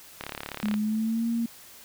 click train, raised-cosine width 0.3 ms, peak -17 dBFS, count 20, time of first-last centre 0.21-0.741 s, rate 35.8 Hz
sine tone with pitch glide, 210.2 to 231.9 Hz, G#3 to A#3, +21 to -9 cents, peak -24 dBFS, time 0.63-1.46 s, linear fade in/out 5 ms, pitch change +170 cents, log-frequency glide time 0.76-1.27 s
effects white hiss -49 dBFS RMS until 1.84 s

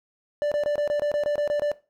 triangle tone bursts, 587.3 Hz, D5, in tune, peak -19 dBFS, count 11, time 0.42-1.716 s, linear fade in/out 0 ms, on 96 ms, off 24 ms, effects noise-tail reverb RT60 0.3 s tail -18 dB re dry

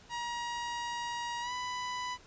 sawtooth tone with pitch glide, 951 to 993.7 Hz, A#5 to B5, +34 to +10 cents, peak -31 dBFS, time 0.09-2.18 s, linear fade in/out 50 ms, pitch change +76 cents, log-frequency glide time 1.41-1.52 s, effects pink hiss -57 dBFS RMS until 2.26 s + resampled to 16000 Hz

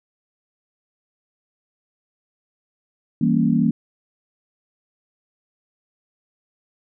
sine chord, E diminished seventh, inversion none, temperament equal, 164.81 / 196 / 233.1 / 277.2 Hz, E3 / G3 / Bb3 / Db4, 0 / 0 / 0 / 0 cents, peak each -21 / -22 / -18 / -23 dBFS, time 3.21-3.71 s, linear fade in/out 5 ms, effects none

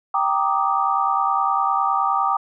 sine chord, Eb major seventh, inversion first, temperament equal, 784 / 932.3 / 1174.7 / 1244.5 Hz, G5 / Bb5 / D6 / Eb6, 0 / 0 / 0 / 0 cents, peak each -22 / -25 / -21 / -24 dBFS, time 0.14-2.37 s, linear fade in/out 5 ms, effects none

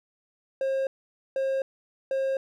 triangle tone bursts, 536 Hz, C5, 42 cents sharp, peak -22 dBFS, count 3, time 0.61-2.37 s, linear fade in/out 2 ms, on 260 ms, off 490 ms, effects none

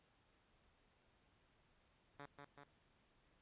5% pulse tone with echo, 142.8 Hz, D3, 48 cents flat, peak -40 dBFS, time 2.19-2.26 s, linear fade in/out 5 ms, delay 190 ms, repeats 2, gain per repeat -3 dB, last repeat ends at 2.64 s, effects pink hiss -75 dBFS RMS until 3.41 s + resampled to 8000 Hz

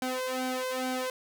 sawtooth tone with flanger, 256.5 Hz, C4, 34 cents flat, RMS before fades -32 dBFS, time 0.02-1.1 s, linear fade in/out 2 ms, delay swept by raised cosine 1.3 to 1.96 ms, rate 2.3 Hz, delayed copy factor +1, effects none

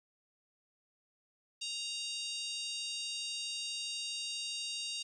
harmonic tone with a mistuned harmonic, 932.3 Hz, A#5, in tune, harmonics 3 / 4 / 5 / 6 / 7 / 8 / 9 / 10, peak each -42 / -42 / -43 / -49 / -49 / -51 / -51 / -54 dBFS, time 1.61-5.03 s, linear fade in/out 10 ms, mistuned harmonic 10, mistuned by +40 cents, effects 12-bit

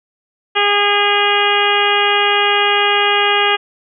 harmonic tone, 408.7 Hz, G#4, 28 cents flat, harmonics 1 / 2 / 3 / 4 / 5 / 6 / 7 / 8, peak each -19 / -18 / -19 / -20 / -21 / -21 / -18 / -22 dBFS, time 0.55-3.57 s, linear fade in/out 20 ms, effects none

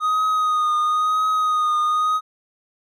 triangle tone with vibrato, 1244.5 Hz, D#6, in tune, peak -15 dBFS, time 0-2.21 s, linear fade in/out 50 ms, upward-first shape triangle, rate 0.98 Hz, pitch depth 34 cents each way, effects none

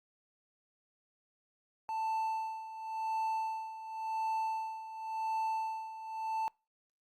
triangle tone with tremolo, 885 Hz, A5, 10 cents sharp, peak -29 dBFS, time 1.89-6.48 s, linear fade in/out 0 ms, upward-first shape sine, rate 0.92 Hz, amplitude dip 75%, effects noise-tail reverb RT60 0.3 s tail -26 dB re dry + Opus 48 kbps

